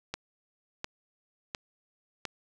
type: click train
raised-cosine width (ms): 0.2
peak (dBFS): -16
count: 4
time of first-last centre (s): 0.14-2.253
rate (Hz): 1.42
effects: none